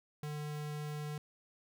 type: tone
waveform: square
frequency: 149.5 Hz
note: D3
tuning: 31 cents sharp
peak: -39 dBFS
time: 0.23-1.18 s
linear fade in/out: 2 ms
effects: none